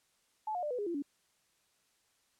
sine tone with pitch steps, 862 / 716.5 / 595.6 / 495.1 / 411.5 / 342.1 / 284.4 Hz, A5 / F5 / D5 / B4 / G#4 / F4 / C#4, -36 / +44 / +24 / +4 / -16 / -36 / +45 cents, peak -33 dBFS, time 0.47-1.023 s, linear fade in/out 5 ms, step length 79 ms, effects white hiss -73 dBFS RMS until 2.39 s + low-pass 10000 Hz 12 dB/octave

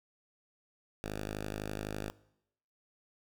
5% pulse tone, 51.91 Hz, G#1, in tune, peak -26 dBFS, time 1.04-2.1 s, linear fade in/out 0 ms, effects noise-tail reverb RT60 0.8 s tail -21 dB re dry

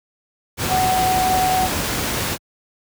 sine tone in noise, 745 Hz, F#5, 12 cents sharp, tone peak -16 dBFS, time 0.68-1.69 s, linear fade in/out 50 ms, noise pink, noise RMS -22 dBFS, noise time 0.57-2.38 s, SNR +3 dB, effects high-pass 60 Hz 12 dB/octave

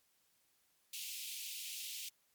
pink high-pass noise, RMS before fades -45 dBFS, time 0.93-2.09 s, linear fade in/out 5 ms, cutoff 2500 Hz, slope 48 dB/octave, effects white hiss -75 dBFS RMS until 2.34 s + MP3 96 kbps

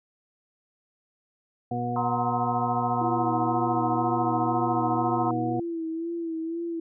harmonic tone, 121 Hz, B2, 35 cents flat, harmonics 1 / 2 / 3 / 4 / 6, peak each -32 / -31 / -40 / -36 / -30 dBFS, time 1.71-5.6 s, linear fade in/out 5 ms
sine chord, C half-diminished seventh, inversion second, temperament equal with one note detuned, 740 / 932.3 / 1046.5 / 1273.6 Hz, Gb5 / Bb5 / C6 / Eb6, 0 / 0 / 0 / +40 cents, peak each -30 / -31 / -31 / -34 dBFS, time 1.96-5.31 s, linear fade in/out 2 ms
sine tone with vibrato, 331 Hz, E4, 7 cents sharp, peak -28 dBFS, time 3.01-6.8 s, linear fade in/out 5 ms, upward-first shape sine, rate 2 Hz, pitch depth 47 cents each way
effects none

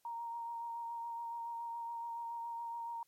sine tone with vibrato, 932.3 Hz, A#5, in tune, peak -39 dBFS, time 0.05-3.03 s, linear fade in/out 2 ms, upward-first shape sine, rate 7.1 Hz, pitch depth 16 cents each way, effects white hiss -75 dBFS RMS until 3.07 s + MP3 64 kbps

